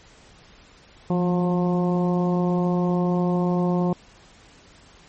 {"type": "harmonic tone with a mistuned harmonic", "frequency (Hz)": 178.7, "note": "F3", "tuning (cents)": 40, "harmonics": [1, 2, 3, 4, 5, 6], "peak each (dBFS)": [-20, -26, -30, -32, -34, -36], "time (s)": [1.1, 3.93], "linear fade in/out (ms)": 2, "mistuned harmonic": 1, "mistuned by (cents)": -37, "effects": ["pink hiss -51 dBFS RMS until 5.08 s", "MP3 32 kbps"]}